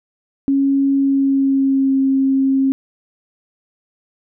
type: tone with pitch glide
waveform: sine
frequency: 275.1 to 268.8 Hz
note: C#4 to C4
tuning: -13 to +47 cents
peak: -12 dBFS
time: 0.48-2.72 s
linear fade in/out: 0 ms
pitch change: -40 cents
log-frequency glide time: 0.95-1.96 s
effects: none